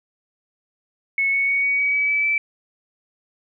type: tone with pitch steps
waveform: sine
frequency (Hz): 2200 / 2217 / 2233 / 2250 / 2267 / 2284 / 2301 / 2319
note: C#7 / C#7 / C#7 / C#7 / C#7 / D7 / D7 / D7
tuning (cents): -14 / 0 / +12 / +25 / +38 / -49 / -36 / -22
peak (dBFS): -17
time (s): 1.18-2.38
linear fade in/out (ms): 2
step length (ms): 150
effects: none